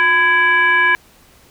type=tone with frequency modulation; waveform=sine; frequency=1661.2 Hz; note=G#6; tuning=in tune; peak=-10 dBFS; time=0-0.95 s; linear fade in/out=0 ms; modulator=652 Hz; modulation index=0.99; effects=pink hiss -49 dBFS RMS until 1.5 s